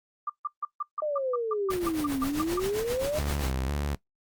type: tone bursts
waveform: sine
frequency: 1186 Hz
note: D6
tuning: 17 cents sharp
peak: -27 dBFS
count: 14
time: 0.27-2.598 s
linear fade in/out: 5 ms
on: 27 ms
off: 150 ms
type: exponential two-way sweep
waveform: sine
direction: down then up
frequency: 622 to 261.6 to 622 Hz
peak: -26 dBFS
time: 1.02-3.19 s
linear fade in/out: 2 ms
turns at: 2.21 s
type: noise with tremolo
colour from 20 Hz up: pink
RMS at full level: -33 dBFS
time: 1.7-3.52 s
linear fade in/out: 5 ms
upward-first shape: triangle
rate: 7.6 Hz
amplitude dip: 85%
type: tone with vibrato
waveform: sawtooth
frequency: 68.7 Hz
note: C#2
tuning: 15 cents flat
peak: -24 dBFS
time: 3.18-3.95 s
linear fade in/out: 5 ms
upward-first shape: square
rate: 2 Hz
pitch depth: 88 cents each way
effects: noise-tail reverb RT60 0.1 s tail -18 dB re dry + Opus 48 kbps